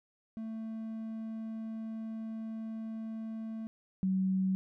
triangle / sine tone pair in turn, 222.3 / 189.21 Hz, A3 / F#3, +18 / +39 cents, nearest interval minor third, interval 279 cents, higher first, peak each -35 / -27 dBFS, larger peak second, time 0.37-3.67 / 4.03-4.55 s, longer first, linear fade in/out 0 ms, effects none

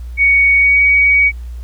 sine tone with pitch glide, 2235 to 2256 Hz, C#7 to C#7, +14 to +30 cents, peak -7 dBFS, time 0.17-1.32 s, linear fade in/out 50 ms, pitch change +16 cents, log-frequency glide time 0.57-0.77 s, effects added 60 Hz sine -24 dBFS peak until 1.63 s + pink hiss -50 dBFS RMS until 1.63 s

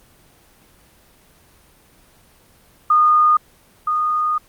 sine tone pair in turn, 1225 / 1230.4 Hz, D#6 / D#6, -27 / -20 cents, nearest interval unison, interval 7 cents, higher second, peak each -10 / -16 dBFS, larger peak first, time 2.9-3.37 / 3.87-4.38 s, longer second, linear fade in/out 5 ms, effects pink hiss -52 dBFS RMS until 4.48 s + Opus 24 kbps

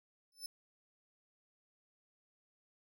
sawtooth tone with exponential growth, 5274 Hz, E8, in tune, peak -35 dBFS, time 0.32-0.46 s, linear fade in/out 2 ms, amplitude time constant 29 ms, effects none

